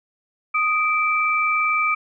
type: tone pair together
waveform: sine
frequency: 1244.5 / 2333 Hz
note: D#6 / D7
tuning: 0 / -12 cents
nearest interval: major seventh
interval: 1088 cents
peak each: -20 dBFS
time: 0.54-1.95 s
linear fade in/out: 10 ms
effects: none